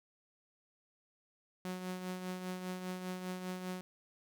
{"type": "tone with tremolo", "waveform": "sawtooth", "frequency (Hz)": 183.4, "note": "F#3", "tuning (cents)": -15, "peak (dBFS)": -33, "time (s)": [1.65, 3.81], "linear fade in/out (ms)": 0, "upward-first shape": "triangle", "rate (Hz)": 5, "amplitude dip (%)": 55, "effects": []}